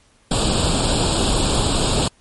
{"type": "noise with comb filter", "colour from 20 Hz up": "pink", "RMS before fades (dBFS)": -18, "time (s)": [0.31, 2.08], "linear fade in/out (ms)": 5, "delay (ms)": 0.25, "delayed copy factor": 0.85, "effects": ["pink hiss -56 dBFS RMS until 2.2 s", "MP3 48 kbps"]}